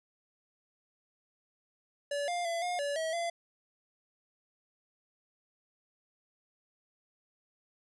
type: tone with pitch steps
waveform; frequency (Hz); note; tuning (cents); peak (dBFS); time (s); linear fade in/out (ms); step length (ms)
square; 573 / 702 / 675 / 713 / 572 / 643 / 682; D5 / F5 / E5 / F5 / D5 / E5 / F5; -43 / +9 / +41 / +36 / -46 / -43 / -41; -32; 2.11-3.3; 5; 170
effects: resampled to 24000 Hz